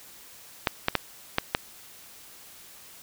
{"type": "clicks", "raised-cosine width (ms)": 0.3, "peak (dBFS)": -5, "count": 5, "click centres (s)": [0.672, 0.884, 0.953, 1.384, 1.549], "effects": ["white hiss -49 dBFS RMS until 3.02 s"]}